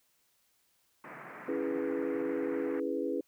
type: band-pass noise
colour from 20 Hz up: white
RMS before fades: -47 dBFS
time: 1.04-2.8 s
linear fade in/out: 2 ms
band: 130 to 2100 Hz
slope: 48 dB/octave
type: chord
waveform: sine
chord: C# minor seventh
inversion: none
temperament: equal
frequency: 277.2 / 329.6 / 415.3 / 493.9 Hz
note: C#4 / E4 / G#4 / B4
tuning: 0 / 0 / 0 / 0 cents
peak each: -36 dBFS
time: 1.48-3.21 s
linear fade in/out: 5 ms
effects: white hiss -72 dBFS RMS until 3.27 s